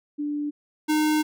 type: tone pair in turn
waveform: sine / square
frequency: 293.7 / 306.4 Hz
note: D4 / D#4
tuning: 0 / -27 cents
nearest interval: minor second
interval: 73 cents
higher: second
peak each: -25 / -20 dBFS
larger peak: second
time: 0.18-0.51 / 0.88-1.23 s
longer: second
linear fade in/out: 20 ms
effects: none